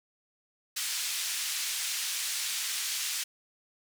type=band-pass noise; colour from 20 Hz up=white; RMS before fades=-33 dBFS; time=0.76-3.24 s; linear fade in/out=10 ms; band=2100 to 8400 Hz; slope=12 dB/octave; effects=none